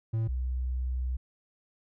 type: tone pair in turn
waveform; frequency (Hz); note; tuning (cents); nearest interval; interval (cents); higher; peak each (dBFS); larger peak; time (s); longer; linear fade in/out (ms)
triangle / sine; 112.4 / 63.08; A2 / B1; +37 / +37; minor seventh; 1000; first; -24 / -28; first; 0.13-0.28 / 0.28-1.17; second; 10
effects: none